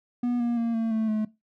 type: tone with pitch steps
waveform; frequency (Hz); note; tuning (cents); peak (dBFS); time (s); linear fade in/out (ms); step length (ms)
triangle; 243.2 / 237.4 / 231.7 / 226.1 / 220.7 / 215.4; B3 / A#3 / A#3 / A3 / A3 / A3; -26 / +32 / -10 / +47 / +5 / -37; -21; 0.23-1.25; 5; 170
effects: noise-tail reverb RT60 0.2 s tail -18 dB re dry